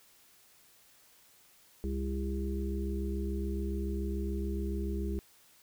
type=harmonic tone; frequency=67 Hz; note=C2; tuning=42 cents sharp; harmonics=1 / 3 / 5 / 6; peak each=-33 / -38 / -40 / -41 dBFS; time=1.84-5.19 s; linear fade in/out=0 ms; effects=white hiss -62 dBFS RMS until 5.62 s